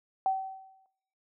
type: tone with exponential decay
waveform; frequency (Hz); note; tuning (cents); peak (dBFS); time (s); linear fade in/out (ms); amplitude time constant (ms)
sine; 766; G5; -40; -22; 0.26-0.86; 1; 130
effects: noise-tail reverb RT60 0.7 s tail -17 dB re dry